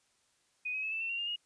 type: tone with pitch steps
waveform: sine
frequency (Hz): 2489 / 2540 / 2592 / 2645 / 2699 / 2754 / 2810 / 2867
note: D#7 / D#7 / E7 / E7 / E7 / F7 / F7 / F7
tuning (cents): 0 / +35 / -30 / +5 / +40 / -25 / +10 / +45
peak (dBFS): -33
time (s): 0.65-1.362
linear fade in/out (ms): 10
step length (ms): 89
effects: white hiss -72 dBFS RMS until 1.45 s + resampled to 22050 Hz